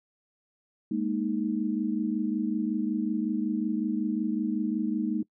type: chord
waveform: sine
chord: Ab suspended second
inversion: none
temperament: equal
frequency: 207.7 / 233.1 / 311.1 Hz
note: Ab3 / Bb3 / Eb4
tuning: 0 / 0 / 0 cents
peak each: -30 dBFS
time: 0.91-5.23 s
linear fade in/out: 5 ms
effects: noise-tail reverb RT60 0.1 s tail -23 dB re dry